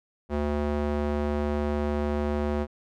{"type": "tone with band-pass filter", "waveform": "square", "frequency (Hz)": 73.42, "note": "D2", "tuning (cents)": 0, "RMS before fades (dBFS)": -27, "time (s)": [0.29, 2.67], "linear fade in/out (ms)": 50, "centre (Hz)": 440, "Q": 0.67, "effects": []}